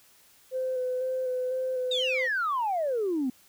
sine tone with vibrato, 511 Hz, C5, 41 cents flat, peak -26 dBFS, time 0.51-2.29 s, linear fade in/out 50 ms, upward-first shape square, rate 2 Hz, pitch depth 18 cents each way
sine exponential sweep, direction down, 3784 to 244.4 Hz, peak -24 dBFS, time 1.91-3.3 s, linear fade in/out 5 ms
effects tanh soft clip ceiling -21 dBFS + white hiss -59 dBFS RMS until 3.48 s

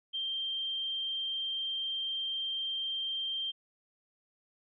sine tone, 3162 Hz, G7, 14 cents sharp, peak -32 dBFS, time 0.13-3.52 s, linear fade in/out 20 ms, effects none

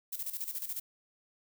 violet noise with tremolo, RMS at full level -36 dBFS, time 0.12-0.8 s, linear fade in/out 10 ms, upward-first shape square, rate 14 Hz, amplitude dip 70%, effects none

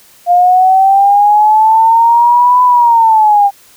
sine linear two-way sweep, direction up then down, 698.5 to 1000 to 794 Hz, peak -4 dBFS, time 0.26-3.51 s, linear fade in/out 50 ms, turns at 2.63 s, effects white hiss -43 dBFS RMS until 3.76 s

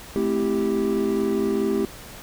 triangle chord, A minor seventh, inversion none, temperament equal with one note detuned, 217.1 / 261.6 / 329.6 / 392 Hz, A3 / C4 / E4 / G4, -23 / 0 / 0 / 0 cents, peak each -24 / -26 / -26 / -21 dBFS, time 0.16-1.85 s, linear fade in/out 0 ms, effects pink hiss -41 dBFS RMS until 2.22 s

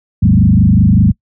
sine tone with frequency modulation, 147.1 Hz, D3, 3 cents sharp, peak -5 dBFS, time 0.22-1.12 s, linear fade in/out 10 ms, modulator 25.2 Hz, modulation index 2.9, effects noise-tail reverb RT60 0.1 s tail -25 dB re dry

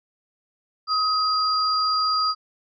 sine tone pair together, 1265 / 4785 Hz, D#6 / D8, +28 / +32 cents, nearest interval octave + major seventh, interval 2304 cents, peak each -21 / -23 dBFS, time 0.87-2.35 s, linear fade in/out 50 ms, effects none

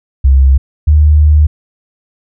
sine tone pair in turn, 67 / 75.51 Hz, C2 / D2, +42 / +49 cents, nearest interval major second, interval 207 cents, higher second, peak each -3 dBFS, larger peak neither, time 0.24-0.58 / 0.87-1.47 s, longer second, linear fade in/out 10 ms, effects none

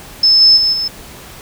sine tone with level steps, 5240 Hz, E8, 11 cents flat, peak -6 / -4 / -10 / -15 dBFS, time 0.23-0.88 s, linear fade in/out 5 ms, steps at 0.4 / 0.56 / 0.72 s, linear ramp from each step 20 ms, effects pink hiss -35 dBFS RMS until 1.41 s

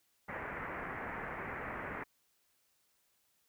white low-pass noise, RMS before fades -42 dBFS, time 0.28-2.04 s, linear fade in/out 10 ms, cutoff 2100 Hz, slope 48 dB/octave, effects white hiss -75 dBFS RMS until 3.48 s

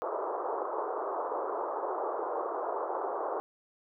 pink band-pass noise, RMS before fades -34 dBFS, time 0.02-3.4 s, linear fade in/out 0 ms, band 380 to 1200 Hz, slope 48 dB/octave, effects none

